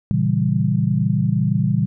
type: chord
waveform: sine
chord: A# diminished seventh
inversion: none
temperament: equal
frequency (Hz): 116.54 / 138.59 / 164.81 / 196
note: A#2 / C#3 / E3 / G3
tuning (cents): 0 / 0 / 0 / 0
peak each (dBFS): -21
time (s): 0.11-1.86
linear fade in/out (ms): 0
effects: none